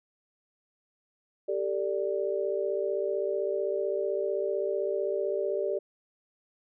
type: chord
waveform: sine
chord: G suspended second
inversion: none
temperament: equal with one note detuned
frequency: 392 / 447.7 / 587.3 Hz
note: G4 / A4 / D5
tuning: 0 / +30 / 0 cents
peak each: -30 / -33 / -31 dBFS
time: 1.48-5.79 s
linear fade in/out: 10 ms
effects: none